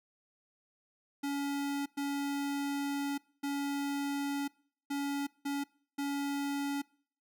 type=tone bursts at uneven times; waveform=square; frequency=282.1 Hz; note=C#4; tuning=30 cents sharp; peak=-33 dBFS; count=6; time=1.23-1.86 / 1.97-3.18 / 3.43-4.48 / 4.9-5.27 / 5.45-5.64 / 5.98-6.82 s; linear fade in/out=10 ms; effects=noise-tail reverb RT60 0.5 s tail -24 dB re dry